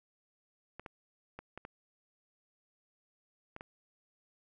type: clicks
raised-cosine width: 0.5 ms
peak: -29 dBFS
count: 7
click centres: 0.796 / 0.862 / 1.39 / 1.576 / 1.651 / 3.564 / 3.609 s
effects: none